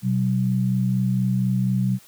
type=tone pair together; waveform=sine; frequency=125.79 / 190 Hz; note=B2 / F#3; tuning=+32 / +46 cents; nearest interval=perfect fifth; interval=714 cents; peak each=-21 dBFS; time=0.02-1.99 s; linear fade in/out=50 ms; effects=white hiss -51 dBFS RMS until 2.07 s + high-pass 60 Hz 12 dB/octave